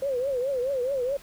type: tone with vibrato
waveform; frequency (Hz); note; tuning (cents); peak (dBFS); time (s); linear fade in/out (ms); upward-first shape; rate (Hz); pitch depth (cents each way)
sine; 523; C5; -1; -24; 0.02-1.17; 5; triangle; 4.7; 160
effects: pink hiss -50 dBFS RMS until 1.22 s